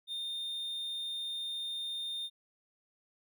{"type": "tone", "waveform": "triangle", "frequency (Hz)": 3637, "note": "A#7", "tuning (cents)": -43, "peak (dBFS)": -34, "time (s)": [0.07, 2.3], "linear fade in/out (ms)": 50, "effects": []}